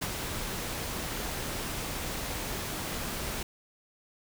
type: noise with ADSR envelope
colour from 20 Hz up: pink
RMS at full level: -31 dBFS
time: 0.01-3.43 s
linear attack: 16 ms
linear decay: 43 ms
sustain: -4 dB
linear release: 4 ms
effects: none